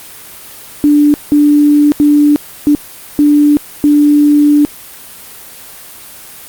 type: tone bursts at uneven times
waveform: sine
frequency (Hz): 293.7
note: D4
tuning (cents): 0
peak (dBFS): -4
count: 6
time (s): 0.84-1.14 / 1.32-1.92 / 2-2.36 / 2.67-2.75 / 3.19-3.57 / 3.84-4.65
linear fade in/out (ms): 0
effects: white hiss -32 dBFS RMS until 6.48 s + Opus 32 kbps